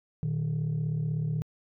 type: tone pair together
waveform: sine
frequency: 118.1 / 154.29 Hz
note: A#2 / D#3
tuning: +23 / -14 cents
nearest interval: perfect fourth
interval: 463 cents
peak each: -30 / -26 dBFS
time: 0.23-1.42 s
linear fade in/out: 0 ms
effects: tanh soft clip ceiling -24 dBFS